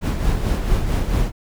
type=noise with tremolo; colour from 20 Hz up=brown; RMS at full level=-17 dBFS; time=0.01-1.32 s; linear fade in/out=50 ms; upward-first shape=sine; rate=4.5 Hz; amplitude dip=50%; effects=none